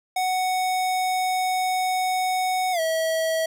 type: tone with pitch glide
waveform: square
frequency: 742 to 645.9 Hz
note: F#5 to E5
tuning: +5 to -35 cents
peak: -22 dBFS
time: 0.16-3.46 s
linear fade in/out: 5 ms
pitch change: -240 cents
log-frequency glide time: 2.72-2.8 s
effects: none